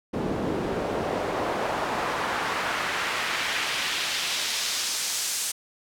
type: noise with band-pass filter sweep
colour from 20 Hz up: pink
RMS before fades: -28 dBFS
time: 0.13-5.52 s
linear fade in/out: 10 ms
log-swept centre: 290 to 8000 Hz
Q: 1
effects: none